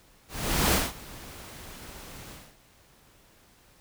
pink noise with ADSR envelope, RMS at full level -22 dBFS, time 0.28-2.56 s, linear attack 450 ms, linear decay 190 ms, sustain -22 dB, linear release 260 ms, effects pink hiss -59 dBFS RMS until 3.8 s

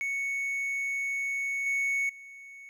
triangle tone with level steps, 2217 Hz, C#7, in tune, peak -27 / -24 / -43 dBFS, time 0.01-2.69 s, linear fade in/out 0 ms, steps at 1.66 / 2.09 s, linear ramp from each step 5 ms, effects none

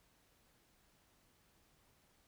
silence, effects pink hiss -72 dBFS RMS until 2.27 s

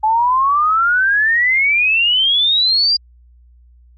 sine exponential sweep, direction up, 853 to 4856 Hz, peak -11 dBFS, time 0.03-2.97 s, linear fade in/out 10 ms, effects added 60 Hz sine -44 dBFS peak until 3.97 s + Opus 32 kbps

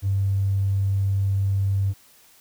triangle tone, 98 Hz, G2, in tune, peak -15 dBFS, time 0.02-1.94 s, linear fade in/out 50 ms, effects tanh soft clip ceiling -17 dBFS + white hiss -54 dBFS RMS until 2.4 s

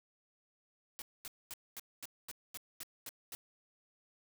white noise bursts, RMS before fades -45 dBFS, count 10, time 0.99-3.35 s, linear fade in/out 0 ms, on 29 ms, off 230 ms, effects none

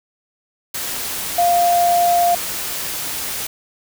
sine tone in noise, 698.5 Hz, F5, in tune, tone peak -12 dBFS, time 1.38-2.35 s, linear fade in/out 5 ms, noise white, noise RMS -25 dBFS, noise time 0.74-3.47 s, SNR +10 dB, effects none

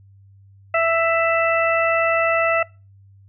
harmonic tone, 662 Hz, E5, 7 cents sharp, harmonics 1 / 2 / 3 / 4, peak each -18 / -21 / -23 / -24 dBFS, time 0.74-2.63 s, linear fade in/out 5 ms, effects noise-tail reverb RT60 0.3 s tail -24 dB re dry + added 98 Hz sine -46 dBFS peak until 3.28 s

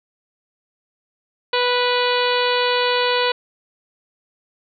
harmonic tone, 492.2 Hz, B4, 6 cents flat, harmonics 1 / 2 / 3 / 4 / 5 / 6 / 7 / 8 / 9, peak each -20 / -22 / -26 / -29 / -27 / -27 / -29 / -27 / -30 dBFS, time 1.53-3.32 s, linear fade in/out 5 ms, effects none

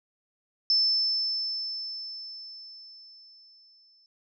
sine tone with exponential decay, 5280 Hz, E8, 2 cents sharp, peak -19 dBFS, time 0.7-4.06 s, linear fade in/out 1 ms, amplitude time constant 730 ms, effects none

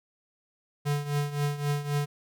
square tone with tremolo, 145.1 Hz, D3, 21 cents flat, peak -24 dBFS, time 0.85-2.06 s, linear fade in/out 20 ms, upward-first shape triangle, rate 3.8 Hz, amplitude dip 80%, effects none

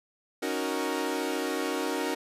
sawtooth chord, D# minor seventh, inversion third, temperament equal, 277.2 / 311.1 / 370 / 466.2 Hz, C#4 / D#4 / F#4 / A#4, 0 / 0 / 0 / 0 cents, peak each -30 dBFS, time 0.42-2.15 s, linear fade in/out 10 ms, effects resampled to 32000 Hz

